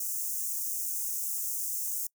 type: high-pass noise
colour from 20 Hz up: white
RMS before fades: -33 dBFS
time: 0-2.07 s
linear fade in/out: 5 ms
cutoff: 6100 Hz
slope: 48 dB/octave
effects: noise-tail reverb RT60 0.1 s tail -25 dB re dry